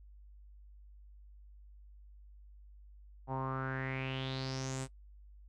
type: tone with low-pass filter sweep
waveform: sawtooth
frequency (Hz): 132.2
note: C3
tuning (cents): +18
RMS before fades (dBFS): -38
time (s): 3.27-4.88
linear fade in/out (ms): 50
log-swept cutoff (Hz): 830 to 8600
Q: 5.8
effects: noise-tail reverb RT60 0.1 s tail -21 dB re dry + added 50 Hz sine -53 dBFS peak until 5.48 s